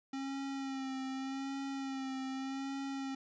square tone with vibrato, 268.8 Hz, C4, 47 cents sharp, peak -38 dBFS, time 0.13-3.15 s, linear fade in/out 5 ms, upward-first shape sine, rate 0.84 Hz, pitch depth 31 cents each way, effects resampled to 16000 Hz

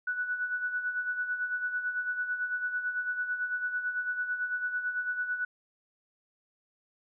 sine tone with tremolo, 1480 Hz, F#6, in tune, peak -27 dBFS, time 0.07-5.45 s, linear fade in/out 5 ms, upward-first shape sine, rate 9 Hz, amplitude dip 60%, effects none

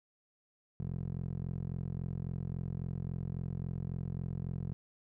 15% pulse tone with band-pass filter, 43.65 Hz, F1, in tune, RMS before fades -38 dBFS, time 0.8-4.73 s, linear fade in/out 0 ms, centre 150 Hz, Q 1.5, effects none

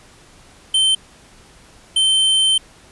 square tone bursts at uneven times, 3100 Hz, G7, 20 cents flat, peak -13 dBFS, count 2, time 0.74-0.95 / 1.96-2.58 s, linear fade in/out 5 ms, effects pink hiss -47 dBFS RMS until 2.91 s + resampled to 24000 Hz

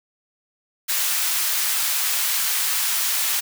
white high-pass noise, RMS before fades -22 dBFS, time 0.88-3.41 s, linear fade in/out 20 ms, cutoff 1100 Hz, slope 12 dB/octave, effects none

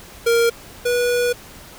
square tone pair in turn, 466.2 / 486 Hz, A#4 / B4, 0 / -28 cents, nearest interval minor second, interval 72 cents, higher second, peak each -14 / -17 dBFS, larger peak first, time 0.26-0.5 / 0.85-1.33 s, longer second, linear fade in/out 10 ms, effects pink hiss -41 dBFS RMS until 1.78 s

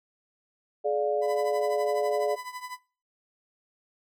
sine chord, D diminished, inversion second, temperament just, 422.9 / 587.3 / 704.8 Hz, Ab4 / D5 / F5, +31 / 0 / +16 cents, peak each -27 / -27 / -31 dBFS, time 0.84-2.36 s, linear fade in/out 20 ms
30% pulse tone with tremolo, 1000 Hz, B5, 21 cents sharp, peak -31 dBFS, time 1.21-2.79 s, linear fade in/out 50 ms, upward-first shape triangle, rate 12 Hz, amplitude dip 85%
effects noise-tail reverb RT60 0.4 s tail -24 dB re dry

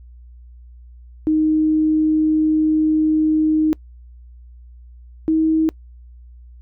sine tone pair in turn, 311.1 / 317.8 Hz, D#4 / D#4, 0 / +37 cents, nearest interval unison, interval 37 cents, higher second, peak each -13 / -13 dBFS, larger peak neither, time 1.27-3.73 / 5.28-5.69 s, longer first, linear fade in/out 0 ms, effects noise-tail reverb RT60 0.1 s tail -25 dB re dry + added 60 Hz sine -39 dBFS peak until 6.61 s

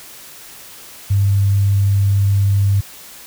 sine tone, 99.4 Hz, G2, 25 cents sharp, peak -11 dBFS, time 1.1-2.81 s, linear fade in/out 10 ms, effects white hiss -38 dBFS RMS until 3.26 s

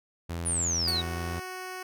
sawtooth tone with pitch glide, 84.6 to 85.43 Hz, E2 to F2, +45 to -38 cents, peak -28 dBFS, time 0.29-1.4 s, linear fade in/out 10 ms, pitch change +17 cents, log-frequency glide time 1.11-1.21 s
sine exponential sweep, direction down, 9940 to 3729 Hz, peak -26 dBFS, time 0.45-1.02 s, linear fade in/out 20 ms
10% pulse tone, 370 Hz, F#4, in tune, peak -28 dBFS, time 0.87-1.83 s, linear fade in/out 5 ms
sawtooth tone with exponential decay, 4435 Hz, C#8, in tune, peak -24 dBFS, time 0.88-1.04 s, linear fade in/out 2 ms, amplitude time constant 33 ms
effects none

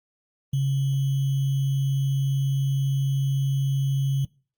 sine tone with sample-and-hold, 136.6 Hz, C#3, 25 cents flat, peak -20 dBFS, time 0.53-4.25 s, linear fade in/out 5 ms, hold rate 3150 Hz, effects noise-tail reverb RT60 0.4 s tail -25 dB re dry + Opus 32 kbps

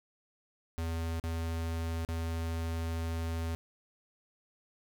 square tone with dropouts, 82.41 Hz, E2, in tune, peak -33 dBFS, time 0.78-3.55 s, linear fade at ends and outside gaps 0 ms, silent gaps 1.198-1.239 / 2.049-2.088 s, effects none

